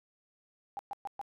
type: tone bursts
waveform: sine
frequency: 803 Hz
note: G5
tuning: 41 cents sharp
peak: -35 dBFS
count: 4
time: 0.77-1.214 s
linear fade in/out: 0 ms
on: 21 ms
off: 120 ms
effects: none